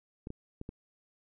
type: clicks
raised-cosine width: 3 ms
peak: -27 dBFS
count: 4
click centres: 0.271 / 0.304 / 0.614 / 0.691 s
effects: none